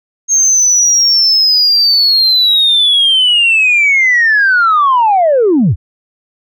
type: linear sweep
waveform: sine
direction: down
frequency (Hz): 6460 to 64.7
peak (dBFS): -5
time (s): 0.28-5.76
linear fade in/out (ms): 50
effects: tanh soft clip ceiling -3 dBFS